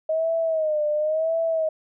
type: tone with vibrato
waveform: sine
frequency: 628 Hz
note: D#5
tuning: 16 cents sharp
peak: -20 dBFS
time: 0.09-1.69 s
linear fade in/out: 5 ms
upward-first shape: sine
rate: 0.95 Hz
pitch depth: 84 cents each way
effects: none